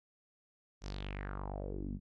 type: tone with low-pass filter sweep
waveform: sawtooth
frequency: 48.78 Hz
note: G1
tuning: 8 cents flat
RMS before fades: -41 dBFS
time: 0.81-2 s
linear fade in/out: 50 ms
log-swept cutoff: 6300 to 190 Hz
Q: 4.2
effects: none